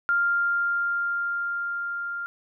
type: tone with level ramp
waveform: sine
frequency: 1396.9 Hz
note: F6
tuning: in tune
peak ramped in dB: -19 to -29 dBFS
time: 0.09-2.26 s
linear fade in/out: 0 ms
effects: none